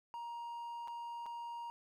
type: tone with dropouts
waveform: triangle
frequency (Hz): 941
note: A#5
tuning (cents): +16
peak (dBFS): -40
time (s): 0.14-1.7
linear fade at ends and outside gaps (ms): 0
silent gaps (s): 0.875-0.881 / 1.259-1.264
effects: none